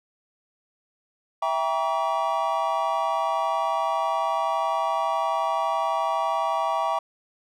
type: chord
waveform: triangle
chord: E diminished seventh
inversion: none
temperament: just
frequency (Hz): 659.3 / 791.1 / 949.3 / 1139.2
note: E5 / G5 / Bb5 / Db6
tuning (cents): 0 / +16 / +31 / +47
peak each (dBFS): -26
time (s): 1.42-6.99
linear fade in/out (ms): 5
effects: none